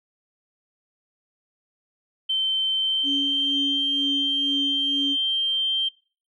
sine tone with pitch glide, 3100 to 3151 Hz, G7 to G7, -20 to +8 cents, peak -20 dBFS, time 2.29-5.89 s, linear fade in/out 10 ms, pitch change +28 cents, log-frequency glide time 2.75-3.64 s
sine tone with tremolo, 279.7 Hz, C#4, 16 cents sharp, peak -25 dBFS, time 3.03-5.17 s, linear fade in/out 50 ms, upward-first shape sine, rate 2.1 Hz, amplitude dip 60%
effects noise-tail reverb RT60 0.4 s tail -22 dB re dry + tanh soft clip ceiling -12 dBFS

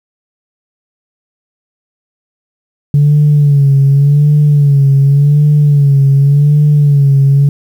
sine tone with vibrato, 143.1 Hz, D3, 45 cents flat, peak -3 dBFS, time 2.94-7.49 s, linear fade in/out 2 ms, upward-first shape sine, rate 0.88 Hz, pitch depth 66 cents each way, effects tanh soft clip ceiling -1 dBFS + 7-bit

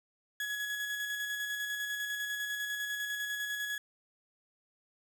35% pulse tone with tremolo, 1681 Hz, G#6, 20 cents sharp, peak -31 dBFS, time 0.4-3.78 s, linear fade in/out 2 ms, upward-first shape square, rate 10 Hz, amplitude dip 30%, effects none

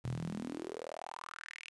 sawtooth tone with high-pass filter sweep, 40.48 Hz, E1, 31 cents flat, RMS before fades -43 dBFS, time 0.04-1.7 s, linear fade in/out 0 ms, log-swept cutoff 110 to 2700 Hz, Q 5.7, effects resampled to 22050 Hz + 10-bit

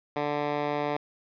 10% pulse tone with band-pass filter, 146.83 Hz, D3, in tune, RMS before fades -29 dBFS, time 0.16-0.97 s, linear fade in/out 5 ms, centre 840 Hz, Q 0.51, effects resampled to 11025 Hz + 10-bit

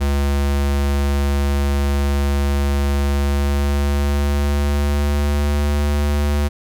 square tone with pitch glide, 70.5 to 72.73 Hz, C#2 to D2, +30 to -16 cents, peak -16 dBFS, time 0-6.49 s, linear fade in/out 20 ms, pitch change +54 cents, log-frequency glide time 3.14-5.68 s, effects none

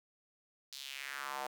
square tone with high-pass filter sweep, 68.5 Hz, C#2, 20 cents flat, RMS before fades -43 dBFS, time 0.72-1.47 s, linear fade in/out 5 ms, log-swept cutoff 4500 to 710 Hz, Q 2.6, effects 10-bit

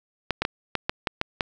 clicks, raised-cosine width 0.3 ms, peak -7 dBFS, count 8, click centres 0.307 / 0.42 / 0.451 / 0.753 / 0.895 / 1.072 / 1.214 / 1.408 s, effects none

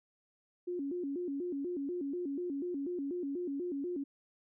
sine tone with vibrato, 315 Hz, D#4, 21 cents sharp, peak -34 dBFS, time 0.67-4.04 s, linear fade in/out 10 ms, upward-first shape square, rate 4.1 Hz, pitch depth 210 cents each way, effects none

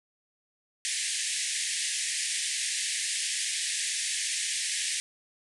white band-pass noise, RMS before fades -31 dBFS, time 0.85-5 s, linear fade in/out 0 ms, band 1700 to 10000 Hz, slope 96 dB/octave, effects none

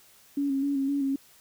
sine tone with vibrato, 277.2 Hz, C#4, in tune, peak -24 dBFS, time 0.37-1.16 s, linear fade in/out 5 ms, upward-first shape square, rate 3.9 Hz, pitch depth 33 cents each way, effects white hiss -57 dBFS RMS until 1.4 s

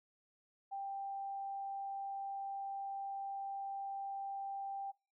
sine tone, 788 Hz, G5, 9 cents sharp, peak -39 dBFS, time 0.71-4.92 s, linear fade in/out 20 ms, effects noise-tail reverb RT60 0.3 s tail -23 dB re dry

